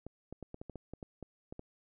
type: clicks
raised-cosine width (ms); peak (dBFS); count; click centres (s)
2; -30; 12; 0.066 / 0.326 / 0.427 / 0.544 / 0.615 / 0.697 / 0.757 / 0.936 / 1.028 / 1.227 / 1.525 / 1.594
effects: none